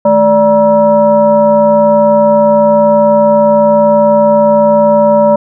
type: tone with frequency modulation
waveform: sine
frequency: 584 Hz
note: D5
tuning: 10 cents flat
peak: -4 dBFS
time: 0.05-5.36 s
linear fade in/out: 5 ms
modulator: 369 Hz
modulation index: 0.83
effects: none